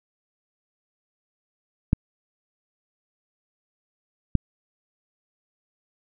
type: clicks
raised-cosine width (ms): 5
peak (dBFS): -5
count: 2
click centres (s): 1.931 / 4.353
effects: none